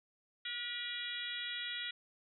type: harmonic tone with a mistuned harmonic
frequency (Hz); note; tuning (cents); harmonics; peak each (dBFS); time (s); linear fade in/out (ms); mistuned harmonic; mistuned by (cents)
479.1; A#4; +47; 3 / 4 / 5 / 6 / 7 / 8; -47 / -44 / -49 / -49 / -42 / -46; 0.45-1.91; 5; 4; +22
effects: none